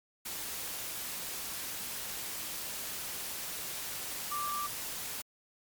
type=tone in noise; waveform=sine; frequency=1174.7 Hz; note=D6; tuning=in tune; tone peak=-33 dBFS; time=4.31-4.67 s; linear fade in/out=10 ms; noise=white; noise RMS=-39 dBFS; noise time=0.25-5.22 s; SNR=+3 dB; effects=MP3 96 kbps